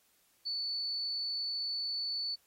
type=tone; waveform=sine; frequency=4472 Hz; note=C#8; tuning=14 cents sharp; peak=-33 dBFS; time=0.45-2.36 s; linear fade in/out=20 ms; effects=white hiss -70 dBFS RMS until 2.46 s + AAC 48 kbps